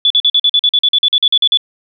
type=tone bursts; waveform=sine; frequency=3449 Hz; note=A7; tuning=35 cents flat; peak=-7 dBFS; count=16; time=0.05-1.573 s; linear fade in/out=2 ms; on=53 ms; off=45 ms; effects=none